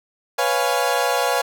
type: chord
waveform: 30% pulse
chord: C# dominant seventh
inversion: third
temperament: equal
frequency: 493.9 / 554.4 / 698.5 / 830.6 Hz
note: B4 / C#5 / E#5 / G#5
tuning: 0 / 0 / 0 / 0 cents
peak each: -21 dBFS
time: 0.38-1.42 s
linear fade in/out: 10 ms
effects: none